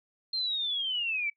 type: linear sweep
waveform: sine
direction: down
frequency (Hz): 4205 to 2268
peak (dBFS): -28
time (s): 0.33-1.3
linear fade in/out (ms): 5
effects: noise-tail reverb RT60 0.1 s tail -20 dB re dry